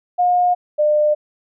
sine tone pair in turn, 716 / 600.9 Hz, F5 / D5, +43 / +40 cents, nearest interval minor third, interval 303 cents, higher first, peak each -12 dBFS, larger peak neither, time 0.18-0.55 / 0.78-1.15 s, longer neither, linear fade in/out 20 ms, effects none

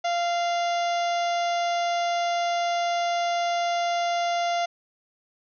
harmonic tone with a mistuned harmonic, 692 Hz, F5, 16 cents flat, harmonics 1 / 2 / 3 / 4 / 5 / 6 / 7 / 8 / 9, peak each -23 / -35 / -35 / -39 / -38 / -45 / -43 / -45 / -43 dBFS, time 0.04-4.66 s, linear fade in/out 10 ms, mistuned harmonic 4, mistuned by +28 cents, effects none

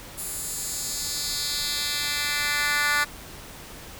10% pulse tone with high-pass filter sweep, 292.5 Hz, D4, 7 cents flat, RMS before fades -27 dBFS, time 0.17-3.05 s, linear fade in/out 20 ms, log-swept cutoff 10000 to 1500 Hz, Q 1.6, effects pink hiss -42 dBFS RMS until 3.99 s

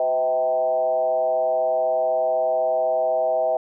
sine tone with frequency modulation, 644 Hz, E5, 41 cents flat, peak -18 dBFS, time 0-3.57 s, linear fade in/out 2 ms, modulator 136 Hz, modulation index 0.85, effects none

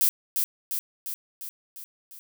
violet noise with echo, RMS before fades -21 dBFS, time 0.01-0.09 s, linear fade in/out 0 ms, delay 350 ms, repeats 6, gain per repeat -4 dB, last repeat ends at 2.19 s, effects none

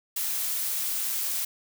blue noise, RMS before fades -29 dBFS, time 0.16-1.45 s, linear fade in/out 5 ms, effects none

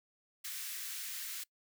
white high-pass noise, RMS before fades -42 dBFS, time 0.44-1.44 s, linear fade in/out 10 ms, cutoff 1500 Hz, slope 24 dB/octave, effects noise-tail reverb RT60 0.1 s tail -23 dB re dry

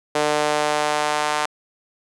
sawtooth tone with high-pass filter sweep, 150 Hz, D3, 37 cents sharp, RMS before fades -21 dBFS, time 0.15-1.46 s, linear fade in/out 5 ms, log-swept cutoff 510 to 890 Hz, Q 1.6, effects resampled to 24000 Hz

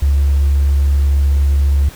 sine tone with hard clipping, 70.3 Hz, C#2, 25 cents sharp, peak -10 dBFS, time 0.02-1.89 s, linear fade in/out 5 ms, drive 1 dB, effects pink hiss -37 dBFS RMS until 1.95 s

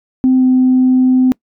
sine tone with pitch glide, 258.5 to 256.3 Hz, C4 to C4, -21 to -36 cents, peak -6 dBFS, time 0.24-1.32 s, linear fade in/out 0 ms, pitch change -15 cents, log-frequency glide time 0.37-0.44 s, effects noise-tail reverb RT60 0.1 s tail -25 dB re dry + tanh soft clip ceiling -3 dBFS

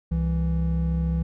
triangle tone pair together, 66.5 / 165.5 Hz, C2 / E3, +29 / +7 cents, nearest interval octave + major third, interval 1578 cents, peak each -22 dBFS, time 0.11-1.23 s, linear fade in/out 10 ms, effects none

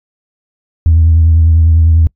sine tone with vibrato, 81.4 Hz, E2, 21 cents flat, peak -3 dBFS, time 0.86-2.07 s, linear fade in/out 0 ms, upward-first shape sine, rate 10 Hz, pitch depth 37 cents each way, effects noise-tail reverb RT60 0.1 s tail -26 dB re dry + tanh soft clip ceiling -1 dBFS

